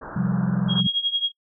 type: low-pass noise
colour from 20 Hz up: white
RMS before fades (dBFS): -37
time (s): 0.01-0.81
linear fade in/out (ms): 10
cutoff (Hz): 1600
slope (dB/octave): 96
type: chord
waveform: sine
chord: C suspended fourth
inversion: none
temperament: equal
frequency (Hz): 130.81 / 174.61 / 196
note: C3 / F3 / G3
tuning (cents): 0 / 0 / 0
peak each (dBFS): -26 / -23 / -24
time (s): 0.16-0.87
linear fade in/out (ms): 5
type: tone with tremolo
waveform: sine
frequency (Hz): 3281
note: G#7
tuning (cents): -22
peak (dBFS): -17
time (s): 0.68-1.32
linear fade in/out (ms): 50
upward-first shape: triangle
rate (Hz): 11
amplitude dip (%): 90
effects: noise-tail reverb RT60 0.1 s tail -26 dB re dry